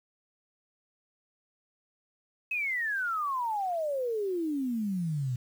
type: exponential sweep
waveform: sine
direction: down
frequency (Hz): 2593 to 120.2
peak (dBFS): -28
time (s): 2.51-5.36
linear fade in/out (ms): 5
effects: 9-bit